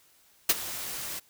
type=noise with ADSR envelope; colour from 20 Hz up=white; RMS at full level=-19 dBFS; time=0.49-1.2 s; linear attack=7 ms; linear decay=35 ms; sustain=-17 dB; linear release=18 ms; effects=white hiss -62 dBFS RMS until 1.29 s

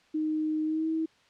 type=tone with pitch glide; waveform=sine; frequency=310.3 to 320.7 Hz; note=D#4 to E4; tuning=-5 to -48 cents; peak=-26 dBFS; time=0.14-1.06 s; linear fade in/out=10 ms; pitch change=+57 cents; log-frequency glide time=0.64-0.88 s; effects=white hiss -62 dBFS RMS until 1.29 s + low-pass 4000 Hz 12 dB/octave

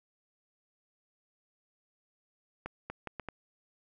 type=accelerating click train; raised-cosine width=0.5 ms; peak=-23 dBFS; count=5; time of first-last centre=2.66-3.287 s; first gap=240 ms; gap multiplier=0.72; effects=none

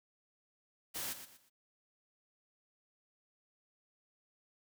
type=noise with echo; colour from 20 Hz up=white; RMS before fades=-40 dBFS; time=0.94-1.14 s; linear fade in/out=20 ms; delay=120 ms; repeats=3; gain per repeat=-10 dB; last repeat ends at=1.5 s; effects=none

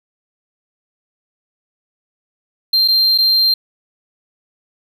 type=tone with dropouts; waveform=triangle; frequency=4168 Hz; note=C8; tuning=7 cents flat; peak=-9 dBFS; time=2.73-3.54 s; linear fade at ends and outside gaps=5 ms; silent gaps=2.878-2.883 / 3.178-3.184 s; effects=none

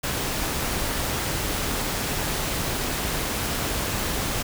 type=noise with amplitude modulation; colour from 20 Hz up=pink; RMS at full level=-25 dBFS; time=0.03-4.43 s; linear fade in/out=10 ms; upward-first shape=sine; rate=206 Hz; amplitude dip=35%; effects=none

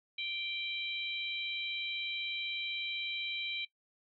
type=harmonic tone; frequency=784 Hz; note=G5; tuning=in tune; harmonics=3 / 4 / 5; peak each=-39 / -40 / -41 dBFS; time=0.18-3.65 s; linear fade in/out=5 ms; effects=noise-tail reverb RT60 0.1 s tail -18 dB re dry

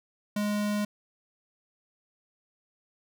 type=tone; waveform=square; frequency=207.7 Hz; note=G#3; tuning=in tune; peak=-27 dBFS; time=0.36-0.85 s; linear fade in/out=5 ms; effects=none

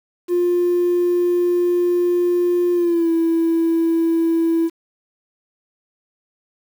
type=tone with pitch glide; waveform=triangle; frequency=352.4 to 330.7 Hz; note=F4 to E4; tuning=+16 to +6 cents; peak=-11 dBFS; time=0.28-4.7 s; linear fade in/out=50 ms; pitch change=-110 cents; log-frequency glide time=2.73-3.1 s; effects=tanh soft clip ceiling -11 dBFS + 7-bit

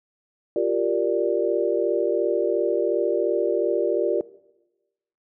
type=chord; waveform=sine; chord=G minor seventh; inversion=third; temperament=equal; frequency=349.2 / 392 / 466.2 / 587.3 Hz; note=F4 / G4 / Bb4 / D5; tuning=0 / 0 / 0 / 0 cents; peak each=-25 dBFS; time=0.56-4.21 s; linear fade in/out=2 ms; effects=noise-tail reverb RT60 1.0 s tail -19 dB re dry

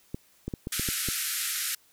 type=clicks; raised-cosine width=3 ms; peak=-19 dBFS; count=7; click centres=0.145 / 0.48 / 0.538 / 0.671 / 0.796 / 0.888 / 1.087 s
type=band-pass noise; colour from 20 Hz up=white; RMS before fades=-31 dBFS; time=0.72-1.75 s; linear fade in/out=5 ms; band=1300 to 14000 Hz; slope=96 dB/octave
effects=white hiss -62 dBFS RMS until 1.92 s

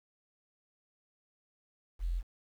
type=tone; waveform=sine; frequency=43.03 Hz; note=F1; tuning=25 cents flat; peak=-30 dBFS; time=1.99-2.23 s; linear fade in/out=50 ms; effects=10-bit

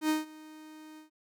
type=tone with ADSR envelope; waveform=45% pulse; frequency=310.1 Hz; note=D#4; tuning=6 cents flat; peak=-24 dBFS; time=0.01-1.1 s; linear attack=81 ms; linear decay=160 ms; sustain=-23 dB; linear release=120 ms; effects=none

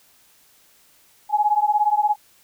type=beating tone pair; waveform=sine; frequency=830.6 / 847.6 Hz; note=G#5 / G#5; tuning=0 / +35 cents; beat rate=17 Hz; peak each=-19 dBFS; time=1.29-2.16 s; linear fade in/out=50 ms; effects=white hiss -56 dBFS RMS until 2.43 s

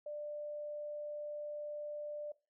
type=tone; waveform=sine; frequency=593 Hz; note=D5; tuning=17 cents sharp; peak=-40 dBFS; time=0.06-2.32 s; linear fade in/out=5 ms; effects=noise-tail reverb RT60 0.3 s tail -19 dB re dry

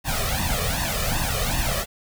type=noise with flanger; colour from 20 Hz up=pink; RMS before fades=-24 dBFS; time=0.04-1.86 s; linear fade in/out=50 ms; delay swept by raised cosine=1.1 to 1.68 ms; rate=2.6 Hz; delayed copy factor=+1; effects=none

